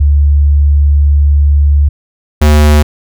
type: tone pair in turn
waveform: sine / square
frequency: 72.2 / 75.06 Hz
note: D2 / D2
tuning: -29 / +38 cents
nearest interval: minor second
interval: 67 cents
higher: second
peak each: -4 dBFS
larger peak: neither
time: 0-1.89 / 2.41-2.83 s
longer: first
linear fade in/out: 10 ms
effects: none